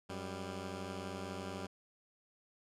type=tone pair together; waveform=10% pulse; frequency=92.6 / 197.41 Hz; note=F#2 / G3; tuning=+2 / +12 cents; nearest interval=octave + minor second; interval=1310 cents; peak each=-35 / -36 dBFS; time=0.09-1.67 s; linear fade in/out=10 ms; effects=low-pass 9000 Hz 12 dB/octave